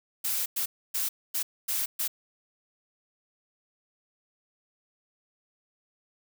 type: noise bursts at uneven times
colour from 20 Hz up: blue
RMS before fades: -29 dBFS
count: 6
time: 0.24-0.46 / 0.56-0.66 / 0.94-1.09 / 1.34-1.43 / 1.68-1.86 / 1.99-2.08 s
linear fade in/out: 10 ms
effects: none